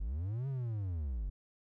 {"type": "linear two-way sweep", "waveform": "triangle", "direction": "up then down", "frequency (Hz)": [43.45, 139.1, 43.45], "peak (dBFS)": -32, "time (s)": [0, 1.3], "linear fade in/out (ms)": 10, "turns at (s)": 0.48, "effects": []}